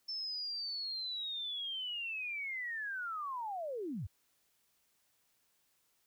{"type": "linear sweep", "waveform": "sine", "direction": "down", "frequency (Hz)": [5330, 71.2], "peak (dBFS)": -37, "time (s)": [0.08, 4.07], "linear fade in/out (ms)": 10, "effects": ["white hiss -75 dBFS RMS until 6.06 s"]}